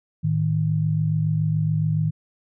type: tone pair together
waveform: sine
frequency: 109.01 / 156.1 Hz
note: A2 / D#3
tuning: -16 / +6 cents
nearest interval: tritone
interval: 622 cents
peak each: -24 / -20 dBFS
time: 0.23-2.11 s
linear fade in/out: 20 ms
effects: none